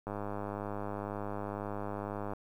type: click train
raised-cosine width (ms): 1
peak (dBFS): -24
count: 232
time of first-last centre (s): 0.07-2.335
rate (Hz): 102
effects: 10-bit